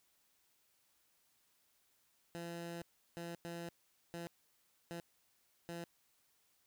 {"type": "tone bursts at uneven times", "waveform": "15% pulse", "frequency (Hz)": 170.2, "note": "F3", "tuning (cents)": -44, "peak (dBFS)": -37, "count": 6, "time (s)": [[2.35, 2.82], [3.17, 3.35], [3.45, 3.69], [4.14, 4.27], [4.91, 5], [5.69, 5.84]], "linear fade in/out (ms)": 0, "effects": ["white hiss -75 dBFS RMS until 6.66 s"]}